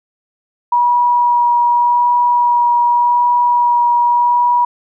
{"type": "tone with vibrato", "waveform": "sine", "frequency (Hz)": 963, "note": "B5", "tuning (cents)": -44, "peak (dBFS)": -9, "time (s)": [0.72, 4.65], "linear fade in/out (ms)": 5, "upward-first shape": "sine", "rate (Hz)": 0.86, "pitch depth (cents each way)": 9, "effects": []}